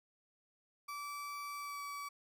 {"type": "tone with pitch glide", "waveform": "35% pulse", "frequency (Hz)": [1157, 1144.4], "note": ["D6", "D6"], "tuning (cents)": [-26, -45], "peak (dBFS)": -40, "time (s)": [0.88, 2.09], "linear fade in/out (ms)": 10, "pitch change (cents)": -19, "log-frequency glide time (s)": [1.59, 1.8], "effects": []}